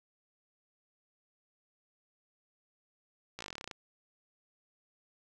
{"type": "slowing click train", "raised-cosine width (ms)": 0.2, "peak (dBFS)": -24, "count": 14, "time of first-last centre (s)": [3.39, 3.712], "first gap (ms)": 16, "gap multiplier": 1.07, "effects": []}